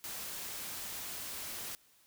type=noise; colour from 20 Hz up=white; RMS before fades=-42 dBFS; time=0.04-1.75 s; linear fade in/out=0 ms; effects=white hiss -66 dBFS RMS until 2.06 s